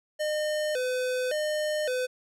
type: tone with vibrato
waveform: square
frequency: 554.4 Hz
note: C#5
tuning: in tune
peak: -27 dBFS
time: 0.19-2.07 s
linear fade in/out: 20 ms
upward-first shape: square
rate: 0.89 Hz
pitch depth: 160 cents each way
effects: low-pass 11000 Hz 12 dB/octave